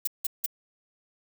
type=noise bursts; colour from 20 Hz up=violet; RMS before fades=-27 dBFS; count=3; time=0.05-0.462 s; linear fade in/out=5 ms; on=24 ms; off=170 ms; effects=none